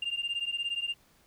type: beating tone pair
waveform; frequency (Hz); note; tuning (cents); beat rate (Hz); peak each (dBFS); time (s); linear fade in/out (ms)
sine; 2790 / 2807; F7 / F7; -2 / +8; 17; -32 / -32; 0.02-0.94; 5
effects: tanh soft clip ceiling -26 dBFS + pink hiss -64 dBFS RMS until 1.26 s